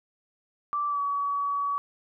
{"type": "tone with pitch glide", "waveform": "sine", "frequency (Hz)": [1168, 1134.7], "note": ["D6", "C#6"], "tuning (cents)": [-10, 40], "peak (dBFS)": -25, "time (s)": [0.73, 1.78], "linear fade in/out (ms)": 0, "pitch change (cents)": -50, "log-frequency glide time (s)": [0.88, 1.01], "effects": []}